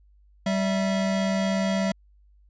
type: tone pair together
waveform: square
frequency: 193.47 / 657 Hz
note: G3 / E5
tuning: -22 / -6 cents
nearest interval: octave + major sixth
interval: 2116 cents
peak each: -24 / -29 dBFS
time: 0.46-1.92 s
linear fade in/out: 5 ms
effects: added 50 Hz sine -54 dBFS peak until 2.49 s + resampled to 16000 Hz